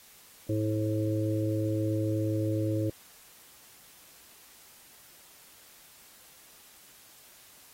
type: harmonic tone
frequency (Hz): 107.7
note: A2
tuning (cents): -37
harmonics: 1 / 3 / 4 / 5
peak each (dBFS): -29 / -30 / -38 / -35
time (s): 0.49-2.9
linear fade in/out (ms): 5
effects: white hiss -55 dBFS RMS until 7.73 s + AAC 48 kbps